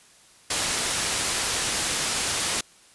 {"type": "low-pass noise", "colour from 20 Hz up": "white", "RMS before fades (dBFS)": -26, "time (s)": [0.5, 2.61], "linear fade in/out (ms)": 5, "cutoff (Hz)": 10000, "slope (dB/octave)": 12, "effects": ["white hiss -54 dBFS RMS until 2.94 s", "resampled to 24000 Hz"]}